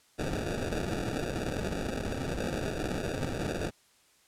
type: noise with sample-and-hold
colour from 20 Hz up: blue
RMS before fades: -33 dBFS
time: 0.18-3.71 s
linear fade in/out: 20 ms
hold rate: 1050 Hz
effects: white hiss -64 dBFS RMS until 4.27 s + low-pass 10000 Hz 12 dB/octave